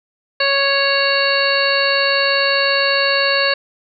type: harmonic tone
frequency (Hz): 554.4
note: C#5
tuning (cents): 0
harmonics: 1 / 2 / 3 / 4 / 5 / 7 / 8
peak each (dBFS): -19 / -23 / -19 / -25 / -21 / -25 / -20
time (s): 0.4-3.54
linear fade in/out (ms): 5
effects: none